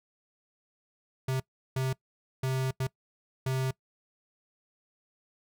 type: tone bursts at uneven times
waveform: square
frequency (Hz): 131.3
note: C3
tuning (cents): +6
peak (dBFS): -28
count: 5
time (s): 1.28-1.4 / 1.76-1.93 / 2.43-2.71 / 2.8-2.87 / 3.46-3.71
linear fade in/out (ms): 5
effects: noise-tail reverb RT60 0.1 s tail -22 dB re dry